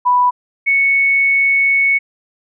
sine tone pair in turn, 987.8 / 2214 Hz, B5 / C#7, 0 / -3 cents, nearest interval octave + major second, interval 1397 cents, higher second, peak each -9 / -10 dBFS, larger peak first, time 0.05-0.31 / 0.66-1.99 s, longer second, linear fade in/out 20 ms, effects none

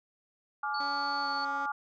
sine chord, D diminished, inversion second, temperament just, 845.8 / 1174.7 / 1409.6 Hz, Ab5 / D6 / F6, +31 / 0 / +16 cents, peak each -34 / -35 / -35 dBFS, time 0.63-1.72 s, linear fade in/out 5 ms
sine tone, 4457 Hz, C#8, 9 cents sharp, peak -37 dBFS, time 0.74-1.45 s, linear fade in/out 5 ms
20% pulse tone with pitch glide, 281.9 to 276.6 Hz, C#4 to C#4, +29 to -4 cents, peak -38 dBFS, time 0.8-1.66 s, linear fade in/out 2 ms, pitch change -33 cents, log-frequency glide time 1.21-1.27 s
effects resampled to 16000 Hz

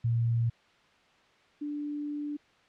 sine tone pair in turn, 116.54 / 293.7 Hz, A#2 / D4, 0 / 0 cents, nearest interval octave + major third, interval 1600 cents, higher second, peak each -24 / -32 dBFS, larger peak first, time 0.04-0.5 / 1.61-2.37 s, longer second, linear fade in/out 10 ms, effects white hiss -62 dBFS RMS until 2.68 s + low-pass 3000 Hz 12 dB/octave

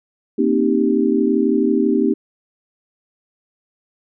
sine chord, C minor seventh, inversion third, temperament equal with one note detuned, 233.1 / 265.4 / 311.1 / 392 Hz, Bb3 / C4 / Eb4 / G4, 0 / +25 / 0 / 0 cents, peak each -19 dBFS, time 0.38-2.14 s, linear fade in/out 10 ms, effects none

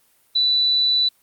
sine tone, 3971 Hz, B7, 9 cents sharp, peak -15 dBFS, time 0.35-1.09 s, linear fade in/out 10 ms, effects white hiss -60 dBFS RMS until 1.22 s + Opus 24 kbps

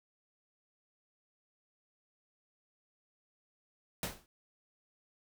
pink noise with exponential decay, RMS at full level -32 dBFS, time 4.03-4.26 s, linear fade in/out 1 ms, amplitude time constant 48 ms, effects none

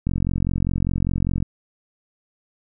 click train, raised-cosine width 5 ms, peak -10 dBFS, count 62, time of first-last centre 0.07-1.426 s, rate 45 Hz, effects none

